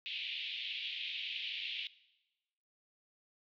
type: band-pass noise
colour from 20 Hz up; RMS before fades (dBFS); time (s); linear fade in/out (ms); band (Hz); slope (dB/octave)
white; -41; 0.06-1.87; 0; 2400 to 3600; 48
effects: noise-tail reverb RT60 1.0 s tail -19 dB re dry